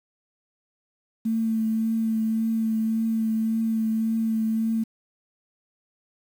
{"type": "tone with vibrato", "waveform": "sine", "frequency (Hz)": 222.8, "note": "A3", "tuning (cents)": 22, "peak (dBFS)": -21, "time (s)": [1.25, 4.84], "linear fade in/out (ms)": 10, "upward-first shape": "triangle", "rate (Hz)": 1.8, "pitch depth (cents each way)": 19, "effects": ["8-bit"]}